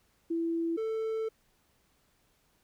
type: tone pair in turn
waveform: sine / triangle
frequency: 332.5 / 443.2 Hz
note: E4 / A4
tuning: +15 / +13 cents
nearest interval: perfect fourth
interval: 498 cents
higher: second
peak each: -28 dBFS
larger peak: neither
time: 0.3-0.77 / 0.77-1.29 s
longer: second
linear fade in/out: 10 ms
effects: pink hiss -70 dBFS RMS until 2.63 s